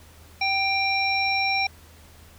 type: harmonic tone with a mistuned harmonic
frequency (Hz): 790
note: G5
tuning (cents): +13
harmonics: 1 / 3 / 5 / 7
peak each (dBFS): -26 / -23 / -34 / -29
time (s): 0.41-1.67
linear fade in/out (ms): 5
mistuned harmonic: 1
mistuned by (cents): -21
effects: added 80 Hz sine -49 dBFS peak until 2.38 s + pink hiss -52 dBFS RMS until 2.38 s